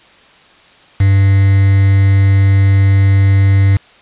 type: tone with quantisation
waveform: triangle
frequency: 98 Hz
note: G2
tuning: in tune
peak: -4 dBFS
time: 1-3.77 s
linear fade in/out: 5 ms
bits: 4
effects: white hiss -44 dBFS RMS until 4.01 s + resampled to 8000 Hz